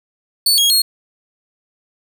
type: tone with pitch steps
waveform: sawtooth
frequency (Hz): 4459 / 3287 / 4288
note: C#8 / G#7 / C8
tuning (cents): +9 / -19 / +42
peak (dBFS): -8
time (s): 0.46-0.82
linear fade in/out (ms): 5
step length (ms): 120
effects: none